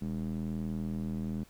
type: tone with band-pass filter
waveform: square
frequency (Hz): 40.5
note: E1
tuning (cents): -30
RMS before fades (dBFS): -35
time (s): 0.01-1.44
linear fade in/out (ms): 10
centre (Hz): 200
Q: 2.7
effects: pink hiss -61 dBFS RMS until 1.49 s